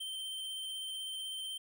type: tone with vibrato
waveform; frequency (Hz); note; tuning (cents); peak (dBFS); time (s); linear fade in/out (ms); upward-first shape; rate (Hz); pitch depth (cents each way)
square; 3116; G7; -11; -39; 0-1.58; 10; sine; 16; 13
effects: none